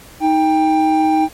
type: tone pair together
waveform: triangle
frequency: 314.1 / 791.5 Hz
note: D#4 / G5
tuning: +16 / +17 cents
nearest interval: octave + major third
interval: 1601 cents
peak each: -12 dBFS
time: 0.2-1.29 s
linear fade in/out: 50 ms
effects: pink hiss -41 dBFS RMS until 1.33 s + MP3 64 kbps